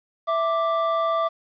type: tone pair together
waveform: triangle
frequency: 659.3 / 1174.7 Hz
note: E5 / D6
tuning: 0 / 0 cents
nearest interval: minor seventh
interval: 1000 cents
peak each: -21 dBFS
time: 0.27-1.29 s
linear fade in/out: 20 ms
effects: resampled to 11025 Hz + 9-bit